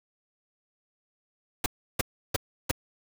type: noise bursts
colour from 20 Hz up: pink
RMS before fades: -25 dBFS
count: 4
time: 1.64-2.714 s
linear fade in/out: 5 ms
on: 21 ms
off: 330 ms
effects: none